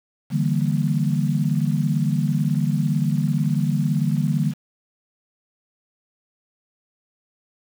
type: chord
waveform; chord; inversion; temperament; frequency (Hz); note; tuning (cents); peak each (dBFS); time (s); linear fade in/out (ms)
sine; E half-diminished seventh; third; equal; 146.83 / 164.81 / 196 / 233.1; D3 / E3 / G3 / Bb3; 0 / 0 / 0 / 0; -21 / -24 / -25 / -26; 0.3-4.54; 50
effects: 7-bit